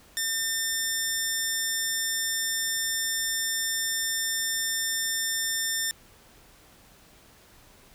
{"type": "tone", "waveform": "10% pulse", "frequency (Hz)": 1800, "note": "A6", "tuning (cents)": 39, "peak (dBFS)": -17, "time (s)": [0.17, 5.91], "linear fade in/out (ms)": 0, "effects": ["pink hiss -55 dBFS RMS until 7.94 s"]}